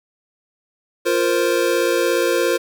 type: chord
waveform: square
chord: F suspended fourth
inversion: none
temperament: equal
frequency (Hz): 349.2 / 466.2 / 523.3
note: F4 / Bb4 / C5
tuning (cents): 0 / 0 / 0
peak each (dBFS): -21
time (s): 1.05-2.58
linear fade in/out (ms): 20
effects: 8-bit